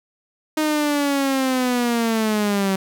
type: linear sweep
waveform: sawtooth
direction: down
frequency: 311.1 to 190 Hz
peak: -14 dBFS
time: 0.57-2.76 s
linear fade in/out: 5 ms
effects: none